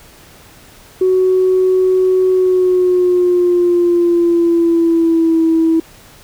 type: tone with pitch glide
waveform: sine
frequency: 372.1 to 325.8 Hz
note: F#4 to E4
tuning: +10 to -20 cents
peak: -8 dBFS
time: 1.01-5.8 s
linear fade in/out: 5 ms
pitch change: -230 cents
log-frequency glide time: 2.3-5.42 s
effects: tanh soft clip ceiling -4 dBFS + pink hiss -42 dBFS RMS until 6.23 s